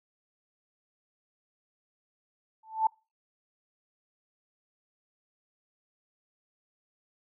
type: tone with exponential growth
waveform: sine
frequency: 881 Hz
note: A5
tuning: 2 cents sharp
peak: -18 dBFS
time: 2.63-2.87 s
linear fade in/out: 5 ms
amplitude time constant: 51 ms
effects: noise-tail reverb RT60 0.3 s tail -26 dB re dry